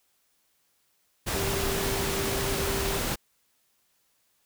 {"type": "tone in noise", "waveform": "sine", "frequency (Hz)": 392.6, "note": "G4", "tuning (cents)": 3, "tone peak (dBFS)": -32, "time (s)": [1.34, 3], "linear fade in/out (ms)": 20, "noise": "pink", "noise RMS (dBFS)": -29, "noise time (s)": [1.26, 3.16], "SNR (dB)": -6, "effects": ["white hiss -70 dBFS RMS until 4.45 s"]}